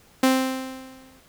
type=tone with exponential decay; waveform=sawtooth; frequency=261.6 Hz; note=C4; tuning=in tune; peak=-10 dBFS; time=0.23-1.2 s; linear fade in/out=5 ms; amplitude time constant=210 ms; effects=pink hiss -55 dBFS RMS until 1.28 s